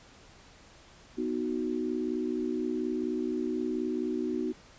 sine chord, B major, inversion none, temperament equal, 246.9 / 311.1 / 370 Hz, B3 / D#4 / F#4, 0 / 0 / 0 cents, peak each -33 dBFS, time 1.17-4.53 s, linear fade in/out 20 ms, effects pink hiss -55 dBFS RMS until 4.78 s + resampled to 16000 Hz

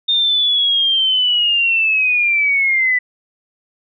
sine linear sweep, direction down, 3657 to 1975.5 Hz, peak -12 dBFS, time 0.08-2.99 s, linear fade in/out 10 ms, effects none

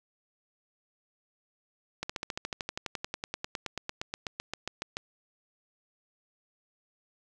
slowing click train, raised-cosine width 0.2 ms, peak -16 dBFS, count 30, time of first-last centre 2.03-4.969 s, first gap 65 ms, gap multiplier 1.03, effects none

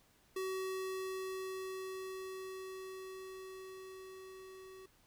square tone with level ramp, 378.1 Hz, F#4, 38 cents sharp, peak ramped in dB -37 to -52 dBFS, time 0.36-4.86 s, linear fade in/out 5 ms, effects pink hiss -69 dBFS RMS until 5.06 s

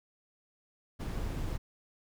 brown noise with amplitude modulation, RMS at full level -34 dBFS, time 0.99-1.58 s, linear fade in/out 20 ms, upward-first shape sine, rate 153 Hz, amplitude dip 25%, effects none

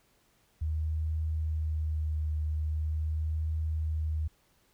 sine tone with vibrato, 77.78 Hz, D#2, in tune, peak -28 dBFS, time 0.61-4.28 s, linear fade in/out 10 ms, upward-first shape triangle, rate 0.42 Hz, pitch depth 24 cents each way, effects pink hiss -68 dBFS RMS until 4.73 s

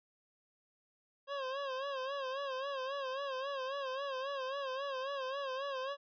25% pulse tone with vibrato, 540 Hz, C#5, 45 cents flat, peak -33 dBFS, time 1.27-5.97 s, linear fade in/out 50 ms, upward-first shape sine, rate 3.7 Hz, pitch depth 86 cents each way, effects resampled to 11025 Hz

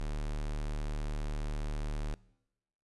square tone, 37.4 Hz, D1, 32 cents sharp, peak -34 dBFS, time 0-2.14 s, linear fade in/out 0 ms, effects noise-tail reverb RT60 0.9 s tail -22 dB re dry + resampled to 24000 Hz

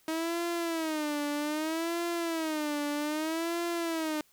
sawtooth tone with vibrato, 316.1 Hz, D#4, 27 cents sharp, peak -26 dBFS, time 0.08-4.21 s, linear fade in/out 2 ms, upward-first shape sine, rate 0.63 Hz, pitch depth 140 cents each way, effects white hiss -65 dBFS RMS until 4.32 s

